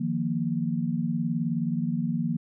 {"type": "chord", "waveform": "sine", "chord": "Eb suspended second", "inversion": "none", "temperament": "equal with one note detuned", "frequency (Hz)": [155.56, 174.61, 233.9], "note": ["Eb3", "F3", "Bb3"], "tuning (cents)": [0, 0, 6], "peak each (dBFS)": [-30, -29, -28], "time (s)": [0, 2.37], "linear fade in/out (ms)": 10, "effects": []}